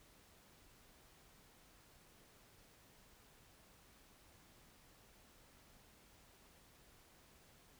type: silence
effects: pink hiss -66 dBFS RMS until 7.79 s